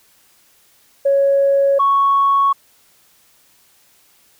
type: tone pair in turn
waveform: sine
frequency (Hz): 554.4 / 1108.8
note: C#5 / C#6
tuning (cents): 0 / 0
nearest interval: octave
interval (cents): 1200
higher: second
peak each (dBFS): -10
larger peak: neither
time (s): 1.05-1.79 / 1.79-2.53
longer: neither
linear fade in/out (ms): 10
effects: tanh soft clip ceiling -6 dBFS + white hiss -54 dBFS RMS until 4.39 s